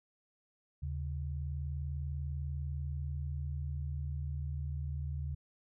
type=tone pair together; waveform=sine; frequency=76.84 / 137 Hz; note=D#2 / C#3; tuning=-21 / -20 cents; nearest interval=minor seventh; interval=1001 cents; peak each=-36 / -40 dBFS; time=0.82-5.35 s; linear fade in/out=10 ms; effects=none